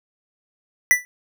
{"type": "tone with exponential decay", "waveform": "square", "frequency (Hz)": 1975.5, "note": "B6", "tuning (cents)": 0, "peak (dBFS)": -8, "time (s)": [0.91, 1.05], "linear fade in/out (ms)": 0, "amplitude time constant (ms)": 30, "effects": []}